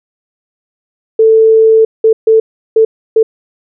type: tone bursts at uneven times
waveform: sine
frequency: 443.7 Hz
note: A4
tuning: 14 cents sharp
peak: -3 dBFS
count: 5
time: 1.19-1.85 / 2.04-2.13 / 2.27-2.4 / 2.76-2.85 / 3.16-3.23 s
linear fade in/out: 5 ms
effects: none